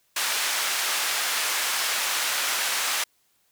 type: band-pass noise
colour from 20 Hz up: pink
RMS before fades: -26 dBFS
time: 0.16-3.04 s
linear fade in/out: 5 ms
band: 1200 to 13000 Hz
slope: 12 dB/octave
effects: white hiss -67 dBFS RMS until 3.51 s